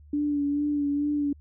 sine tone with vibrato, 289.8 Hz, D4, 23 cents flat, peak -23 dBFS, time 0.13-1.33 s, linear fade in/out 5 ms, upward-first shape sine, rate 2.3 Hz, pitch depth 28 cents each way, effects added 74 Hz sine -48 dBFS peak until 1.4 s

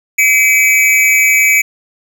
square tone with amplitude modulation, 2293 Hz, D7, 42 cents flat, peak -4 dBFS, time 0.18-1.62 s, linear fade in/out 10 ms, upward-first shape sine, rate 231 Hz, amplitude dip 85%, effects 7-bit

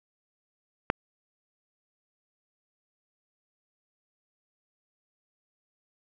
click, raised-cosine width 0.5 ms, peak -7 dBFS, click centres 0.901 s, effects none

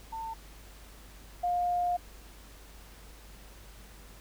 sine tone pair in turn, 898 / 708.7 Hz, A5 / F5, +35 / +25 cents, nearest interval major third, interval 410 cents, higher first, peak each -35 / -26 dBFS, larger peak second, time 0.12-0.34 / 1.43-1.97 s, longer second, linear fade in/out 10 ms, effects added 50 Hz sine -50 dBFS peak until 4.2 s + pink hiss -54 dBFS RMS until 4.2 s

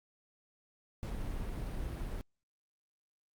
brown noise, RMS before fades -38 dBFS, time 1.03-2.21 s, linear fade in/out 0 ms, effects Opus 48 kbps

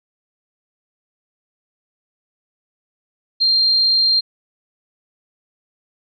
sine tone, 4186 Hz, C8, in tune, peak -12 dBFS, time 3.4-4.21 s, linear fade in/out 20 ms, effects none

